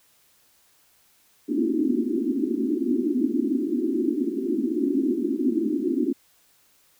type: band-pass noise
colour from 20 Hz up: pink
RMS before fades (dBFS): -24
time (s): 1.48-6.13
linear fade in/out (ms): 10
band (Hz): 230 to 370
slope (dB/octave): 96
effects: white hiss -61 dBFS RMS until 6.99 s